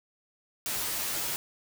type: noise with comb filter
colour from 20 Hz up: white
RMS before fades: -32 dBFS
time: 0.66-1.36 s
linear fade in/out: 0 ms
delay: 11 ms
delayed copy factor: -0.75
effects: none